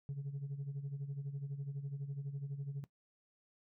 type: tone with tremolo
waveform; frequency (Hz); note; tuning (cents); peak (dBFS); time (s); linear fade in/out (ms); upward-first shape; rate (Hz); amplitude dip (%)
sine; 140.1; C#3; +19; -34; 0.09-2.84; 0; sine; 12; 70
effects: noise-tail reverb RT60 0.1 s tail -18 dB re dry + tanh soft clip ceiling -36 dBFS